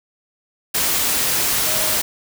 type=tone in noise; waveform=sine; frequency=622.3 Hz; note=D#5; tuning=in tune; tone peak=-30 dBFS; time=1.66-1.98 s; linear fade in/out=10 ms; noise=white; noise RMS=-19 dBFS; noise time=0.74-2.02 s; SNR=-14 dB; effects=none